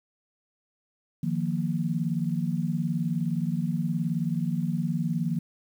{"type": "chord", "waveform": "sine", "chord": "Eb suspended second", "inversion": "none", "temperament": "equal", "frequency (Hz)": [155.56, 174.61, 233.1], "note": ["Eb3", "F3", "Bb3"], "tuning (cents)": [0, 0, 0], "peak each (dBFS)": [-29, -28, -31], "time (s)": [1.23, 5.39], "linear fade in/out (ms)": 5, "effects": ["9-bit"]}